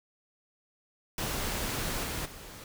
pink noise with level steps, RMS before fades -33 / -35 / -46 dBFS, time 1.18-2.64 s, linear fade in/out 2 ms, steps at 2.03 / 2.25 s, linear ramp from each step 10 ms, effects none

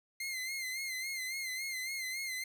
sawtooth tone with vibrato, 2093 Hz, C7, in tune, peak -33 dBFS, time 0.2-2.44 s, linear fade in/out 5 ms, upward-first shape sine, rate 3.6 Hz, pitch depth 60 cents each way, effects none

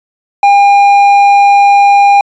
sine tone with hard clipping, 805 Hz, G5, 46 cents sharp, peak -4 dBFS, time 0.43-2.21 s, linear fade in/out 2 ms, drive 6 dB, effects resampled to 16000 Hz

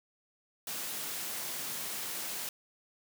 white high-pass noise, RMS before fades -38 dBFS, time 0.67-2.49 s, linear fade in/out 2 ms, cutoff 120 Hz, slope 24 dB/octave, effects none

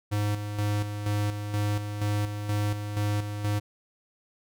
square tone with tremolo, 103.83 Hz, G#2, in tune, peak -25 dBFS, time 0.11-3.6 s, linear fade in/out 20 ms, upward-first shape square, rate 2.1 Hz, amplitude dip 55%, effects none

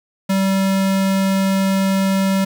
square tone, 193.2 Hz, G3, 25 cents flat, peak -15 dBFS, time 0.29-2.45 s, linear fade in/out 10 ms, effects 8-bit

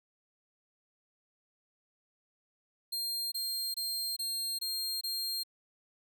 sawtooth tone bursts, 4200 Hz, C8, 6 cents sharp, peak -30 dBFS, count 6, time 2.92-5.435 s, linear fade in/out 10 ms, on 400 ms, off 23 ms, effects none

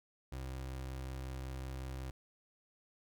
30% pulse tone, 65.41 Hz, C2, in tune, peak -38 dBFS, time 0.32-2.11 s, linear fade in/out 5 ms, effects none

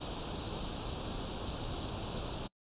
pink noise with comb filter, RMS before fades -39 dBFS, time 0-2.48 s, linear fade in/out 20 ms, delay 0.25 ms, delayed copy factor +0.8, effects noise-tail reverb RT60 0.1 s tail -26 dB re dry + resampled to 8000 Hz

